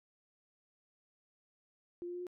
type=tone with pitch steps; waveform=sine; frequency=349.2 / 352.2 / 355.3 / 358.4 Hz; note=F4 / F4 / F4 / F4; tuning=0 / +15 / +30 / +45 cents; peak=-39 dBFS; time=2.02-2.268 s; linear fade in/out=0 ms; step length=62 ms; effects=none